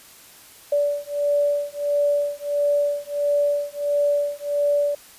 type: beating tone pair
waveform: sine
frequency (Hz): 578 / 579.5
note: D5 / D5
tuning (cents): -28 / -23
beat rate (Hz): 1.5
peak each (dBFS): -22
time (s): 0.72-4.95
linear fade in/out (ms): 5
effects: white hiss -47 dBFS RMS until 5.18 s + resampled to 32000 Hz